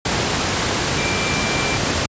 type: tone in noise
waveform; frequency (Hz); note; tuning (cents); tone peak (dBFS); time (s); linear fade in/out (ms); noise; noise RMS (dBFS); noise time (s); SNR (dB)
sine; 2359; D7; +7; -25; 0.98-1.77; 5; pink; -19; 0.05-2.06; -9
effects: high-pass 80 Hz 12 dB/octave + resampled to 16000 Hz